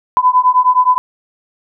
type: beating tone pair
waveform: sine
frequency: 1000 / 1009.6 Hz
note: B5 / B5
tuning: +21 / +38 cents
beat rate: 9.6 Hz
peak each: -11 dBFS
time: 0.17-0.98 s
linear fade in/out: 0 ms
effects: none